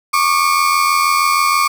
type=tone pair together; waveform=35% pulse; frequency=1108.7 / 1195 Hz; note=C#6 / D6; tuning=0 / +30 cents; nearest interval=minor second; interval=130 cents; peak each=-13 dBFS; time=0.13-1.68 s; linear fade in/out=10 ms; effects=none